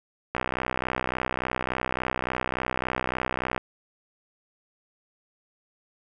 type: click train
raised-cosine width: 0.5 ms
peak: -11 dBFS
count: 206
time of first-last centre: 0.35-3.578 s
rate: 63.5 Hz
effects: none